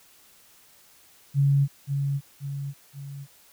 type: tone with echo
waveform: sine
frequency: 139.9 Hz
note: C#3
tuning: 16 cents sharp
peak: -17 dBFS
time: 1.34-1.68 s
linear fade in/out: 50 ms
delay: 530 ms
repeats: 3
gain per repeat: -6 dB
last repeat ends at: 3.27 s
effects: white hiss -56 dBFS RMS until 3.52 s